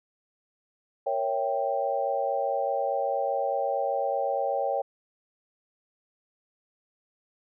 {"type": "chord", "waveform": "sine", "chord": "A# diminished seventh", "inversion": "none", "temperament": "equal", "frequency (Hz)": [466.2, 554.4, 659.3, 784], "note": ["A#4", "C#5", "E5", "G5"], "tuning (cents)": [0, 0, 0, 0], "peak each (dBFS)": [-34, -28, -33, -29], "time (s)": [1.06, 4.82], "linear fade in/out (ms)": 10, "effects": []}